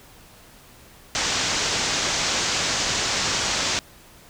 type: low-pass noise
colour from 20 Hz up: white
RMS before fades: -24 dBFS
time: 1.15-3.79 s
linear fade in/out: 0 ms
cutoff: 7100 Hz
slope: 48 dB/octave
effects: pink hiss -49 dBFS RMS until 4.29 s